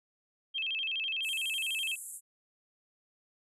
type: tone with vibrato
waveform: sine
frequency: 2891 Hz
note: F#7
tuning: 41 cents flat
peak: -31 dBFS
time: 0.54-1.96 s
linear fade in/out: 20 ms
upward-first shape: square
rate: 12 Hz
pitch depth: 170 cents each way
type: band-pass noise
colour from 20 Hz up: pink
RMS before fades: -44 dBFS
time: 1.22-2.21 s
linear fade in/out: 50 ms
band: 7300 to 12000 Hz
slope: 96 dB/octave
effects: none